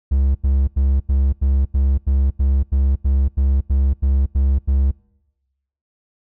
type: tone bursts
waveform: triangle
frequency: 67.9 Hz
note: C#2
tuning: 35 cents flat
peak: -11 dBFS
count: 15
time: 0.11-4.914 s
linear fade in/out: 10 ms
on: 240 ms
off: 86 ms
effects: noise-tail reverb RT60 1.0 s tail -24 dB re dry